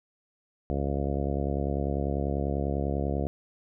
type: harmonic tone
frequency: 70.1 Hz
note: C#2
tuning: 20 cents sharp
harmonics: 1 / 2 / 3 / 4 / 5 / 6 / 7 / 8 / 9 / 10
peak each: -30 / -33 / -35 / -36 / -37 / -38 / -38 / -39 / -40 / -40 dBFS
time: 0.7-3.27 s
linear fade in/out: 0 ms
effects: none